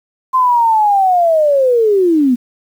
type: linear sweep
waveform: sine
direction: down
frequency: 1046.5 to 234.9 Hz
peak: -8 dBFS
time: 0.33-2.36 s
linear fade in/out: 20 ms
effects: 7-bit